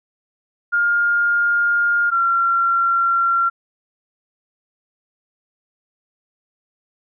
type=tone pair in turn; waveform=sine; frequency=1412 / 1370.2 Hz; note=F6 / F6; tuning=+19 / -33 cents; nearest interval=minor second; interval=52 cents; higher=first; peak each=-14 dBFS; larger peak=neither; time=0.72-2.11 / 2.11-3.5 s; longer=neither; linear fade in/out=20 ms; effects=none